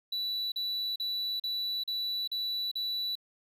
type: tone bursts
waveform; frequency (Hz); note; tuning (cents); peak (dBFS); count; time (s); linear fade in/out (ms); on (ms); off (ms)
triangle; 3951; B7; 0; -29; 7; 0.12-3.154; 5; 400; 39
effects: none